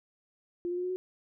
sine tone with pitch steps, 349.2 / 354.1 / 359 / 364 / 369.1 Hz, F4 / F4 / F4 / F#4 / F#4, 0 / +24 / +48 / -28 / -4 cents, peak -30 dBFS, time 0.65-0.96 s, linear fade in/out 0 ms, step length 62 ms, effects none

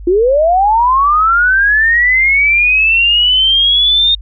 sine linear sweep, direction up, 336.8 to 3682 Hz, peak -7 dBFS, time 0.07-4.15 s, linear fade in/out 5 ms, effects added 50 Hz sine -26 dBFS peak until 4.21 s

